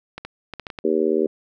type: clicks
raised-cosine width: 0.3 ms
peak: -16 dBFS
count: 7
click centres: 0.18 / 0.25 / 0.537 / 0.597 / 0.668 / 0.702 / 0.788 s
type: harmonic tone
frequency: 79 Hz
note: D#2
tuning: 27 cents sharp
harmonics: 3 / 4 / 5 / 6 / 7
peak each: -26 / -24 / -20 / -24 / -30 dBFS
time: 0.84-1.27 s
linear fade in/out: 10 ms
effects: none